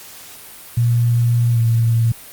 sine tone with pitch glide, 118.8 to 115.28 Hz, A#2 to A#2, +33 to -19 cents, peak -12 dBFS, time 0.77-2.12 s, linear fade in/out 5 ms, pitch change -52 cents, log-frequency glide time 1.52-1.59 s, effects white hiss -38 dBFS RMS until 2.32 s + Opus 48 kbps

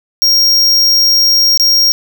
square tone with dropouts, 5580 Hz, F8, 2 cents flat, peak -7 dBFS, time 0.22-1.92 s, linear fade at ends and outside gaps 0 ms, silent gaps 1.575-1.598 s, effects none

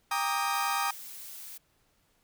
35% pulse chord, Eb major seventh, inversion first, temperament equal with one note detuned, 797.7 / 932.3 / 1174.7 / 1244.5 Hz, G5 / Bb5 / D6 / Eb6, +30 / 0 / 0 / 0 cents, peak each -31 / -32 / -34 / -30 dBFS, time 0.11-0.91 s, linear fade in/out 5 ms
blue noise, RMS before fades -44 dBFS, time 0.53-1.58 s, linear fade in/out 10 ms
effects pink hiss -70 dBFS RMS until 2.23 s

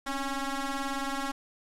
15% pulse ring-modulated tone, 275.6 Hz, C#4, 10 cents flat, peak -21 dBFS, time 0.06-1.32 s, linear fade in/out 10 ms, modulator 542 Hz, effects low-pass 11000 Hz 12 dB/octave

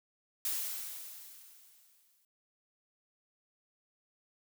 blue noise with exponential decay, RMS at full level -33 dBFS, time 0.45-2.25 s, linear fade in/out 2 ms, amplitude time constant 390 ms, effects none

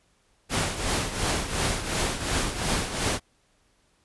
pink noise with tremolo, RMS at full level -24 dBFS, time 0.49-3.2 s, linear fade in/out 50 ms, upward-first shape triangle, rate 2.8 Hz, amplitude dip 70%, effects pink hiss -66 dBFS RMS until 4.04 s + resampled to 24000 Hz

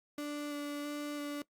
35% pulse tone with vibrato, 291.8 Hz, D4, 11 cents flat, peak -35 dBFS, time 0.18-1.42 s, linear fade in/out 2 ms, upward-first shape square, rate 1.5 Hz, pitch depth 9 cents each way, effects noise-tail reverb RT60 0.1 s tail -20 dB re dry + Opus 48 kbps

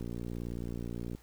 click train, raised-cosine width 3 ms, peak -26 dBFS, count 68, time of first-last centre 0.01-1.149 s, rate 58.8 Hz, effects added 60 Hz sine -58 dBFS peak until 1.22 s + pink hiss -62 dBFS RMS until 1.22 s

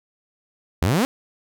sawtooth exponential sweep, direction up, 73.42 to 284.1 Hz, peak -13 dBFS, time 0.82-1.05 s, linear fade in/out 0 ms, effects none

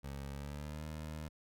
20% pulse tone with pitch glide, 69.3 to 77.34 Hz, C#2 to D#2, 0 to -10 cents, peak -37 dBFS, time 0.03-1.29 s, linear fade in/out 20 ms, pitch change +190 cents, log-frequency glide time 0.31-0.85 s, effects none

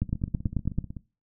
two click trains, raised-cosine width 5 ms, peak -24 / -13 dBFS, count 16 / 8, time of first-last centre 0.03-0.968 / 0.02-0.786 s, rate 16 / 9.14 Hz, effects noise-tail reverb RT60 0.3 s tail -19 dB re dry

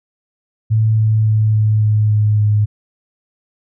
sine tone with pitch steps, 110 / 109.18 / 108.36 / 107.55 / 106.75 / 105.95 / 105.15 Hz, A2 / A2 / A2 / A2 / G#2 / G#2 / G#2, 0 / -13 / -26 / -39 / +48 / +35 / +22 cents, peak -10 dBFS, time 0.7-2.66 s, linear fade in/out 20 ms, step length 280 ms, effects none

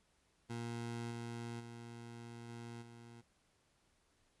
20% pulse tone with level steps, 117.5 Hz, A#2, 14 cents sharp, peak -36 / -38 / -44 / -42 / -49 dBFS, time 0.49-3.22 s, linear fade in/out 20 ms, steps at 1.1 / 1.59 / 2.48 / 2.81 s, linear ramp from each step 20 ms, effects pink hiss -75 dBFS RMS until 4.4 s + resampled to 24000 Hz

